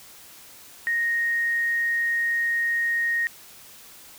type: tone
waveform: sine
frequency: 1864.7 Hz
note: A#6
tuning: in tune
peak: -21 dBFS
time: 0.87-3.27 s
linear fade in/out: 0 ms
effects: white hiss -47 dBFS RMS until 4.18 s